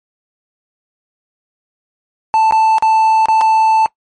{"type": "tone with dropouts", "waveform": "triangle", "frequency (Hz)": 882, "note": "A5", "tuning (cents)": 4, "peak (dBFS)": -6, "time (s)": [2.34, 3.86], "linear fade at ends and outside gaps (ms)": 0, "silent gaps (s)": [[2.51, 2.523], [2.783, 2.824], [3.257, 3.285], [3.41, 3.414]], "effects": ["noise-tail reverb RT60 0.1 s tail -20 dB re dry", "MP3 48 kbps"]}